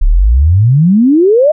sine exponential sweep, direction up, 31.98 to 638 Hz, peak -4 dBFS, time 0.01-1.52 s, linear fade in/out 10 ms, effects none

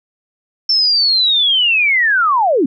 sine linear sweep, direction down, 5380 to 233.1 Hz, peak -10 dBFS, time 0.69-2.66 s, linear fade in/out 5 ms, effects none

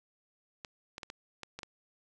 clicks, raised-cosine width 0.2 ms, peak -24 dBFS, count 7, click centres 0.648 / 0.981 / 1.032 / 1.101 / 1.433 / 1.59 / 1.632 s, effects resampled to 24000 Hz + 9-bit

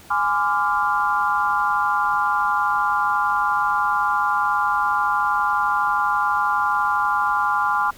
sine chord, D half-diminished seventh, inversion second, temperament equal with one note detuned, 830.6 / 1022.6 / 1174.7 / 1396.9 Hz, Ab5 / C6 / D6 / F6, 0 / -40 / 0 / 0 cents, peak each -23 dBFS, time 0.1-7.91 s, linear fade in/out 10 ms, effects pink hiss -46 dBFS RMS until 7.97 s

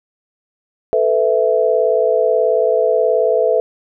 sine chord, A suspended second, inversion none, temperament equal with one note detuned, 440 / 498.5 / 659.3 Hz, A4 / B4 / E5, 0 / +16 / 0 cents, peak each -16 dBFS, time 0.93-3.6 s, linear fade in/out 0 ms, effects none

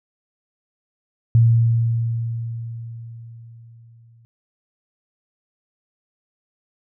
sine tone with exponential decay, 115.6 Hz, A#2, 14 cents flat, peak -9 dBFS, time 1.35-4.25 s, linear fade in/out 0 ms, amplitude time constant 630 ms, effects none

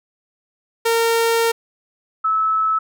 sawtooth / sine tone pair in turn, 459.5 / 1302 Hz, A#4 / E6, -25 / -22 cents, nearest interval octave + tritone, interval 1803 cents, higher second, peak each -11 / -15 dBFS, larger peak first, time 0.85-1.52 / 2.24-2.79 s, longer first, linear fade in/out 10 ms, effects none

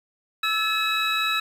triangle tone cluster, 1315 / 1712 / 2575 / 3881 Hz, E6 / A6 / E7 / B7, -5 / -48 / -41 / -31 cents, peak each -24 / -29 / -25 / -25 dBFS, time 0.43-1.4 s, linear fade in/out 5 ms, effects 9-bit

